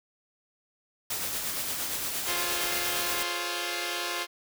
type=noise with tremolo; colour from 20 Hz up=white; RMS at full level=-31 dBFS; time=1.1-3.23 s; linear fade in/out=5 ms; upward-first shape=sine; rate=8.6 Hz; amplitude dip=30%
type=chord; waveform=5% pulse; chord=Db major seventh; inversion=first; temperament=equal with one note detuned; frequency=349.2 / 422.8 / 523.3 / 554.4 Hz; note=F4 / Ab4 / C5 / Db5; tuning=0 / +31 / 0 / 0 cents; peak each=-21 / -26 / -25 / -27 dBFS; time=2.25-4.27 s; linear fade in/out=50 ms
effects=none